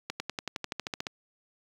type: accelerating click train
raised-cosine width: 0.2 ms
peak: -15 dBFS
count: 13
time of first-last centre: 0.1-1.068 s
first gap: 100 ms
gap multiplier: 0.96
effects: high-pass 80 Hz 12 dB/octave + 8-bit